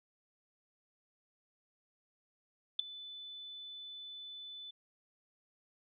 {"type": "tone with ADSR envelope", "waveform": "sine", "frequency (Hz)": 3500, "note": "A7", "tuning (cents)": -10, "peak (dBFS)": -24, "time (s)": [2.79, 4.71], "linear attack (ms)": 5, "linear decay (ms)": 6, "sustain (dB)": -21, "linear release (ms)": 8, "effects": []}